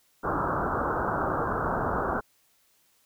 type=low-pass noise; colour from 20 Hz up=white; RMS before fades=-28 dBFS; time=0.23-2.21 s; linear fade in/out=20 ms; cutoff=1500 Hz; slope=96 dB/octave; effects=white hiss -66 dBFS RMS until 3.05 s